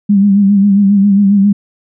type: tone with vibrato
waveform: sine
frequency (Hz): 200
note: G3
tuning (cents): +35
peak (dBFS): -5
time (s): 0.09-1.53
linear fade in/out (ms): 10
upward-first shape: sine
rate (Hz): 7.4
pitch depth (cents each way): 52
effects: none